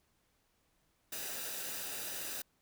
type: noise with comb filter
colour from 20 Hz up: white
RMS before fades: -41 dBFS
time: 1.12-2.42 s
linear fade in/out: 5 ms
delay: 0.92 ms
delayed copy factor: -0.5
effects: pink hiss -75 dBFS RMS until 2.61 s